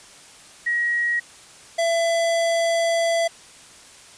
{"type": "tone pair in turn", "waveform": ["sine", "square"], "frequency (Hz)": [1900, 669.6], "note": ["A#6", "E5"], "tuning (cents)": [33, 27], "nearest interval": "octave + tritone", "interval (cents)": 1806, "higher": "first", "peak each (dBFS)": -19, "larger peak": "neither", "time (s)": [[0.66, 1.2], [1.78, 3.28]], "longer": "second", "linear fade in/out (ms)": 10, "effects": ["white hiss -46 dBFS RMS until 4.17 s", "resampled to 22050 Hz"]}